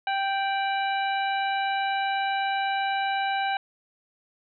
harmonic tone with a mistuned harmonic, 784 Hz, G5, in tune, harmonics 1 / 2 / 3 / 4 / 5, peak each -25 / -31 / -35 / -37 / -39 dBFS, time 0.07-3.57 s, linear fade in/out 2 ms, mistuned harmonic 4, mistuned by -110 cents, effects none

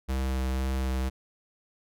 square tone with vibrato, 65.41 Hz, C2, in tune, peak -27 dBFS, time 0.08-1.1 s, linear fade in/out 20 ms, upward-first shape sine, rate 2 Hz, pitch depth 12 cents each way, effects none

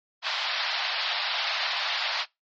white band-pass noise, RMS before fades -29 dBFS, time 0.22-2.26 s, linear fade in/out 50 ms, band 630 to 4700 Hz, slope 48 dB/octave, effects noise-tail reverb RT60 0.2 s tail -23 dB re dry + MP3 32 kbps

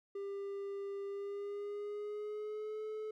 triangle tone with pitch glide, 398 to 431.5 Hz, G4 to A4, +26 to -34 cents, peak -37 dBFS, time 0.15-3.11 s, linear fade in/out 5 ms, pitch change +140 cents, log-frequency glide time 1.06-2.83 s, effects none

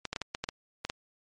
clicks, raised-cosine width 0.2 ms, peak -15 dBFS, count 9, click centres 0.053 / 0.13 / 0.162 / 0.217 / 0.349 / 0.44 / 0.489 / 0.85 / 0.899 s, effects MP3 48 kbps

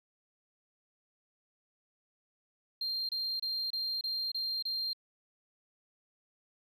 sine tone bursts, 4186 Hz, C8, in tune, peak -30 dBFS, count 7, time 2.81-4.932 s, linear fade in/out 5 ms, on 280 ms, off 27 ms, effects tanh soft clip ceiling -30 dBFS + 12-bit

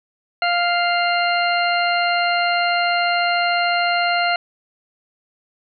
harmonic tone, 698.5 Hz, F5, in tune, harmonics 1 / 2 / 3 / 4 / 6, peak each -19 / -22 / -24 / -25 / -27 dBFS, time 0.42-4.36 s, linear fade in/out 2 ms, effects none

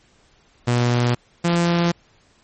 sawtooth tone pair in turn, 121.3 / 171.54 Hz, B2 / F3, -31 / -31 cents, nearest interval tritone, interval 600 cents, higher second, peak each -12 dBFS, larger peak neither, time 0.67-1.15 / 1.44-1.92 s, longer neither, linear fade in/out 10 ms, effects pink hiss -57 dBFS RMS until 2.43 s + MP3 32 kbps

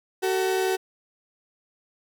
35% pulse tone pair together, 377.5 / 448.9 Hz, F#4 / A4, +35 / +35 cents, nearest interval minor third, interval 300 cents, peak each -21 / -28 dBFS, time 0.22-0.77 s, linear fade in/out 20 ms, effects none

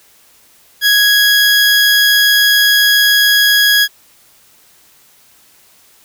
20% pulse tone, 1661.2 Hz, G#6, in tune, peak -3 dBFS, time 0.81-3.88 s, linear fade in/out 50 ms, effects white hiss -48 dBFS RMS until 6.04 s

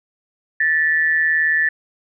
sine tone pair together, 1760 / 1918.5 Hz, A6 / A#6, 0 / +49 cents, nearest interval minor second, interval 149 cents, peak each -15 / -21 dBFS, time 0.6-1.69 s, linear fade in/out 5 ms, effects none

